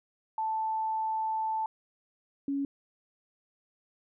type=tone pair in turn; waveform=sine; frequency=880 / 278.7 Hz; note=A5 / C#4; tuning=0 / +9 cents; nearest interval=octave + minor sixth; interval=1991 cents; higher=first; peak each=-28 dBFS; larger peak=neither; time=0.38-1.66 / 2.48-2.65 s; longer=first; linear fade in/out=2 ms; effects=none